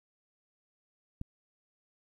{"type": "click", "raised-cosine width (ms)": 5, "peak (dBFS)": -25, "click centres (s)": 1.214, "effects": ["11-bit"]}